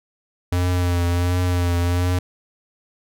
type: tone with vibrato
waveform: square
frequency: 88.4 Hz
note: F2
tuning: 22 cents sharp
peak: -18 dBFS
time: 0.52-2.19 s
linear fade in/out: 5 ms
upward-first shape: triangle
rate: 1.4 Hz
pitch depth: 38 cents each way
effects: none